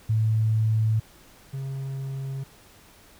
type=tone pair in turn; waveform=sine / triangle; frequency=110 / 135.3 Hz; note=A2 / C#3; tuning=0 / -42 cents; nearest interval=major third; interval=358 cents; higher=second; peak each=-19 / -27 dBFS; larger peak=first; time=0.09-1 / 1.53-2.44 s; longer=neither; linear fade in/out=10 ms; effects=pink hiss -53 dBFS RMS until 3.19 s